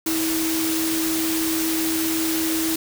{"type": "tone in noise", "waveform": "sine", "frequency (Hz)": 323.1, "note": "E4", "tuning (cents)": -35, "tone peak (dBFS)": -22, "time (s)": [0.06, 2.76], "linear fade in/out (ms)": 5, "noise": "white", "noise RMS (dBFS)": -26, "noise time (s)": [0.06, 2.76], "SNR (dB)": 1, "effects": []}